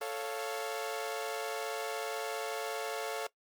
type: chord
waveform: sawtooth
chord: A augmented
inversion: none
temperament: equal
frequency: 440 / 554.4 / 698.5 Hz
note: A4 / C#5 / E#5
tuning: 0 / 0 / 0 cents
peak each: -34 / -36 / -37 dBFS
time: 0.01-3.27 s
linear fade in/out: 5 ms
effects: noise-tail reverb RT60 0.1 s tail -19 dB re dry + Opus 32 kbps

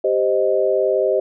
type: chord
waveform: sine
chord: C minor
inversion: second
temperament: equal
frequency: 392 / 523.3 / 622.3 Hz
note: G4 / C5 / Eb5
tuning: 0 / 0 / 0 cents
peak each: -19 dBFS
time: 0.04-1.2 s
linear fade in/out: 5 ms
effects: none

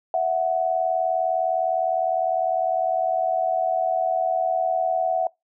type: tone pair together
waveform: sine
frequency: 660.2 / 740 Hz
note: E5 / F#5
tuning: +2 / 0 cents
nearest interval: major second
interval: 198 cents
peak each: -22 dBFS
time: 0.14-5.27 s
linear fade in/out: 2 ms
effects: noise-tail reverb RT60 0.2 s tail -25 dB re dry

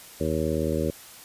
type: harmonic tone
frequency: 78.7 Hz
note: D#2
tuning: 20 cents sharp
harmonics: 1 / 2 / 3 / 4 / 5 / 6 / 7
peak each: -31 / -31 / -31 / -31 / -31 / -31 / -31 dBFS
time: 0.2-0.91 s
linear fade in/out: 10 ms
effects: white hiss -46 dBFS RMS until 1.24 s + resampled to 32000 Hz

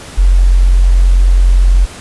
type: tone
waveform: sine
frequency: 44.74 Hz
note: F1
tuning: 43 cents sharp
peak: -4 dBFS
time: 0.17-1.86 s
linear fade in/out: 20 ms
effects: pink hiss -31 dBFS RMS until 2 s + resampled to 24000 Hz

